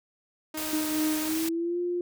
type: tone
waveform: sawtooth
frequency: 311.1 Hz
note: D#4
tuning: in tune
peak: -30 dBFS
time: 0.54-1.29 s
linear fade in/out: 5 ms
type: noise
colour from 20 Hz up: white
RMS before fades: -34 dBFS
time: 0.57-1.49 s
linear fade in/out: 5 ms
type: tone with pitch glide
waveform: sine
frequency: 308.3 to 352.1 Hz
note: D#4 to F4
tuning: -16 to +14 cents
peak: -26 dBFS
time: 0.73-2.01 s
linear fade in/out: 2 ms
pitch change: +230 cents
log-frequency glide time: 1.21-1.79 s
effects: none